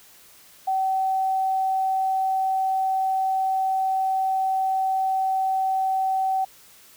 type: tone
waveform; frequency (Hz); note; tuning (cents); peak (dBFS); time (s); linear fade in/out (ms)
sine; 764; G5; -45; -20; 0.67-6.45; 10
effects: white hiss -51 dBFS RMS until 6.96 s